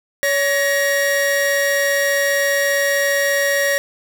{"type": "tone pair together", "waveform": "45% pulse", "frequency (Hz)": [562.9, 1888], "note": ["C#5", "A#6"], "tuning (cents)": [26, 22], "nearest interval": "octave + major sixth", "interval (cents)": 2096, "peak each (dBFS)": -18, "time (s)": [0.23, 3.78], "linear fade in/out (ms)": 0, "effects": []}